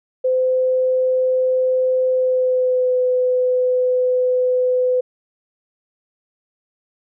sine tone with pitch glide, 513 to 503.9 Hz, C5 to B4, -34 to +35 cents, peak -14 dBFS, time 0.24-5.01 s, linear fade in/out 10 ms, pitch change -31 cents, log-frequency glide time 2.1-2.98 s, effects none

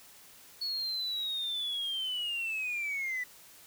sine linear sweep, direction down, 4400 to 1962 Hz, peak -30 dBFS, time 0.61-3.24 s, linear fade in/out 10 ms, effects tanh soft clip ceiling -29 dBFS + white hiss -55 dBFS RMS until 3.66 s

